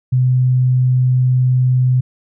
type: tone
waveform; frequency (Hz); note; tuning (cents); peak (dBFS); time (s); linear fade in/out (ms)
sine; 127.2; C3; -48; -10; 0.12-2.01; 10
effects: none